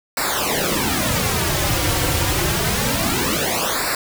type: noise with flanger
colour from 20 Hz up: pink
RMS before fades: -20 dBFS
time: 0.17-3.95 s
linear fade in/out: 2 ms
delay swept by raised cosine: 0.31 to 4.81 ms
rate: 0.27 Hz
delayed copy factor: -0.85
effects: none